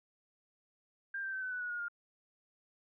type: tone with pitch steps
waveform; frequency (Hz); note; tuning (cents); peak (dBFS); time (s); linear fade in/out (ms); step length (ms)
sine; 1594 / 1566.6 / 1539.7 / 1513.3 / 1487.3 / 1461.7 / 1436.6 / 1411.9; G6 / G6 / G6 / F#6 / F#6 / F#6 / F6 / F6; +28 / -2 / -32 / +39 / +9 / -22 / +48 / +18; -36; 1.14-1.884; 5; 93
effects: none